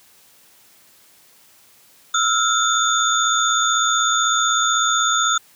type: tone cluster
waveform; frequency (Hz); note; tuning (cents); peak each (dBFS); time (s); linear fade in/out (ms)
sine; 1296 / 1412 / 3567 / 6730; E6 / F6 / A7 / G#8; -30 / +19 / +23 / +22; -21; 2.14-5.38; 5
effects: white hiss -52 dBFS RMS until 5.55 s + high-pass 80 Hz 12 dB/octave